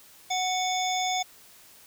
harmonic tone with a mistuned harmonic, 740 Hz, F#5, in tune, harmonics 1 / 3 / 5 / 7 / 9, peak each -27 / -34 / -32 / -38 / -34 dBFS, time 0.3-1.23 s, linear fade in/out 10 ms, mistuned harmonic 5, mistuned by -82 cents, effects white hiss -53 dBFS RMS until 1.86 s

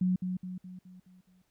sine tone with echo, 183.1 Hz, F#3, 18 cents flat, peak -24 dBFS, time 0.01-0.16 s, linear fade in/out 5 ms, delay 210 ms, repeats 6, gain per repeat -6 dB, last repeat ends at 1.42 s, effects pink hiss -75 dBFS RMS until 1.5 s

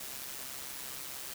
white noise with amplitude modulation, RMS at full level -40 dBFS, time 0-1.34 s, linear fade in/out 5 ms, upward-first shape sine, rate 133 Hz, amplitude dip 55%, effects none

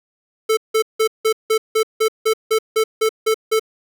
square tone bursts, 440 Hz, A4, in tune, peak -14 dBFS, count 13, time 0.49-3.596 s, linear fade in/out 10 ms, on 82 ms, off 170 ms, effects none

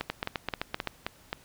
two click trains, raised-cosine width 0.3 ms, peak -13 / -14 dBFS, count 7 / 6, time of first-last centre 0.1-0.873 / 0.01-1.329 s, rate 7.76 / 3.79 Hz, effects pink hiss -57 dBFS RMS until 1.44 s

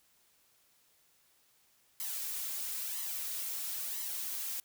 blue noise with flanger, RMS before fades -38 dBFS, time 2-4.6 s, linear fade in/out 0 ms, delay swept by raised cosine 0.98 to 3.78 ms, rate 1 Hz, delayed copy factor +0.65, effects white hiss -69 dBFS RMS until 4.64 s

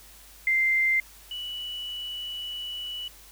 sine tone pair in turn, 2088 / 2953 Hz, C7 / F#7, -4 / -4 cents, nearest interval tritone, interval 600 cents, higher second, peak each -20 / -32 dBFS, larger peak first, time 0.47-1 / 1.31-3.08 s, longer second, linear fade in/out 2 ms, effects added 50 Hz sine -54 dBFS peak until 3.31 s + white hiss -51 dBFS RMS until 3.31 s

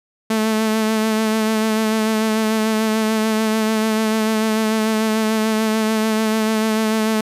sawtooth tone with vibrato, 218.9 Hz, A3, 9 cents flat, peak -12 dBFS, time 0.3-7.21 s, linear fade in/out 5 ms, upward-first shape sine, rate 6.8 Hz, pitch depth 24 cents each way, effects resampled to 32000 Hz

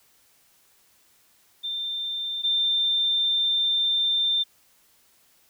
sine tone pair in turn, 3585 / 3585 Hz, A7 / A7, +32 / +32 cents, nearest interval unison, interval 0 cents, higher neither, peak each -27 / -20 dBFS, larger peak second, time 1.63-2.43 / 2.43-4.44 s, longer second, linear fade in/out 20 ms, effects white hiss -61 dBFS RMS until 5.49 s

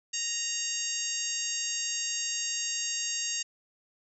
harmonic tone, 932.3 Hz, A#5, in tune, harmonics 2 / 3 / 4 / 5 / 6 / 7 / 8, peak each -43 / -37 / -43 / -38 / -40 / -34 / -36 dBFS, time 0.13-3.43 s, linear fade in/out 10 ms, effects none

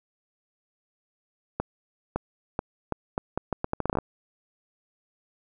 accelerating click train, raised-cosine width 1 ms, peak -12 dBFS, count 16, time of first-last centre 1.6-3.986 s, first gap 560 ms, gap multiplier 0.77, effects none

